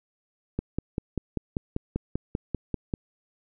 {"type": "click train", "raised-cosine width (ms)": 3, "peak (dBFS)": -14, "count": 13, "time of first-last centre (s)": [0.59, 2.938], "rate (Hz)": 5.11, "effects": []}